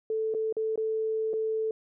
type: tone with dropouts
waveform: sine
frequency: 440 Hz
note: A4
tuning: in tune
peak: -26 dBFS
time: 0.1-1.71 s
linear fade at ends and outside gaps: 2 ms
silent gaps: 0.34-0.347 / 0.526-0.567 / 0.758-0.776 / 1.333-1.337 s
effects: none